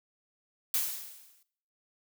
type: noise with exponential decay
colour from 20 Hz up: blue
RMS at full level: -27 dBFS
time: 0.74-1.43 s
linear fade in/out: 2 ms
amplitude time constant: 150 ms
effects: noise-tail reverb RT60 0.6 s tail -18 dB re dry